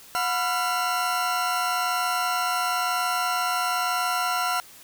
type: tone cluster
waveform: 40% pulse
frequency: 724 / 994 / 1367 Hz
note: F#5 / B5 / F6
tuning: -38 / +11 / -37 cents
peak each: -27 / -29 / -25 dBFS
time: 0.15-4.6 s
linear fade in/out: 0 ms
effects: white hiss -48 dBFS RMS until 4.83 s